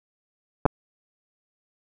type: clicks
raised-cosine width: 1 ms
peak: -4 dBFS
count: 2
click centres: 0.655 / 0.662 s
effects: none